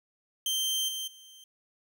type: tone with level steps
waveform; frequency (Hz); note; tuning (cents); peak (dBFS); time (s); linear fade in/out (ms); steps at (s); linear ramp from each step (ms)
sawtooth; 3136; G7; 0; -24 / -30 / -47; 0.46-1.44; 2; 0.88 / 1.07; 10
effects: 11-bit